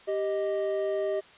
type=tone pair together; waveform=triangle; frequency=392 / 622.3 Hz; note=G4 / D#5; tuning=0 / 0 cents; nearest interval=minor sixth; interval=800 cents; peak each=-27 dBFS; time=0.07-1.21 s; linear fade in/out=20 ms; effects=white hiss -53 dBFS RMS until 1.37 s + resampled to 8000 Hz